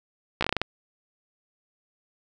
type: slowing click train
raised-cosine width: 0.3 ms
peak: -8 dBFS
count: 8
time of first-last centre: 0.41-0.616 s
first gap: 15 ms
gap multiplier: 1.22
effects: none